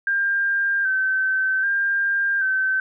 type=tone with vibrato; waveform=sine; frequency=1568 Hz; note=G6; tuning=in tune; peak=-18 dBFS; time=0.07-2.8 s; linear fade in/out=2 ms; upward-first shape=square; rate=0.64 Hz; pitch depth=33 cents each way; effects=none